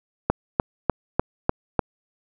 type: click train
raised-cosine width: 1 ms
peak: -3 dBFS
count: 6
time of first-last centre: 0.3-1.793 s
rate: 3.35 Hz
effects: none